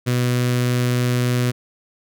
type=tone with notch filter; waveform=sawtooth; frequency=123.47 Hz; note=B2; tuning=in tune; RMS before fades=-19 dBFS; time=0.06-1.52 s; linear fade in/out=20 ms; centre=830 Hz; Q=1.4; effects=none